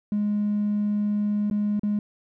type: tone with dropouts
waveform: triangle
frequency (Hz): 207.7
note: G#3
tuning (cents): 0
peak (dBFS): -18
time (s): 0.12-1.99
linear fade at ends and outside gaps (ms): 2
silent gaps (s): 1.5-1.511 / 1.795-1.833
effects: tanh soft clip ceiling -18 dBFS